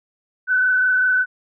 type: tone with frequency modulation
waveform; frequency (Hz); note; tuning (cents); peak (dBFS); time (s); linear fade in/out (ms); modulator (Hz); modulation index
sine; 1505; F#6; +29; -14; 0.47-1.26; 50; 25.2; 0.95
effects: none